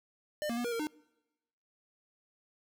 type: tone with pitch steps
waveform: square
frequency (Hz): 601 / 234.4 / 241.4 / 476.2 / 460.8 / 303.8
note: D5 / A#3 / B3 / A#4 / A#4 / D#4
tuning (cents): +40 / +10 / -39 / +37 / -20 / -41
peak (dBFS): -33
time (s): 0.42-0.87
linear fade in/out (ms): 0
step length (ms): 75
effects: noise-tail reverb RT60 1.0 s tail -25 dB re dry